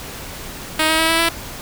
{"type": "tone with pitch steps", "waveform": "5% pulse", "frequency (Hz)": [313.8, 318.5, 323.4, 328.3, 333.2], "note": ["D#4", "D#4", "E4", "E4", "E4"], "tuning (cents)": [15, 41, -33, -7, 19], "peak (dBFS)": -3, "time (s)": [0.79, 1.29], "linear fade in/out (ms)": 5, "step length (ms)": 100, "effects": ["pink hiss -32 dBFS RMS until 1.61 s"]}